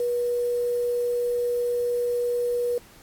sine tone with quantisation, 483.6 Hz, B4, 36 cents flat, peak -22 dBFS, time 0-2.78 s, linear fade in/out 2 ms, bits 7, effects pink hiss -52 dBFS RMS until 3.02 s + AAC 64 kbps

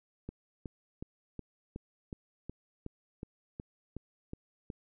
click train, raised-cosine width 3 ms, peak -27 dBFS, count 13, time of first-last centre 0.29-4.702 s, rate 2.72 Hz, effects none

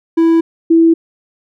triangle / sine tone pair in turn, 329.6 / 329.6 Hz, E4 / E4, 0 / 0 cents, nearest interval unison, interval 0 cents, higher neither, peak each -5 dBFS, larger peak neither, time 0.17-0.41 / 0.7-0.94 s, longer neither, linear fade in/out 10 ms, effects none

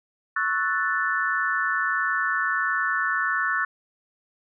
sine chord, F# minor seventh, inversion second, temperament equal, 1108.7 / 1318.5 / 1480 / 1760 Hz, C#6 / E6 / F#6 / A6, 0 / 0 / 0 / 0 cents, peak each -29 / -29 / -26 / -26 dBFS, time 0.36-3.65 s, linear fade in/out 5 ms, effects none

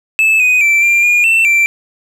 triangle tone with pitch steps, 2618 / 2496 / 2336 / 2380 / 2428 / 2681 / 2349 Hz, E7 / D#7 / D7 / D7 / D#7 / E7 / D7, -13 / +5 / -10 / +22 / -43 / +29 / 0 cents, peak -6 dBFS, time 0.19-1.66 s, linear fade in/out 0 ms, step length 210 ms, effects none

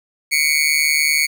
sawtooth tone with amplitude modulation, 2217 Hz, C#7, in tune, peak -7 dBFS, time 0.31-1.27 s, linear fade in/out 20 ms, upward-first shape sine, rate 150 Hz, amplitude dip 85%, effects 8-bit

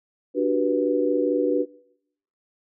sine chord, G major seventh, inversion second, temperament just, 294 / 367.5 / 392 / 490 Hz, D4 / F#4 / G4 / B4, +2 / -12 / 0 / -14 cents, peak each -24 / -25 / -29 / -23 dBFS, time 0.34-1.66 s, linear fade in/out 50 ms, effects noise-tail reverb RT60 0.8 s tail -23 dB re dry

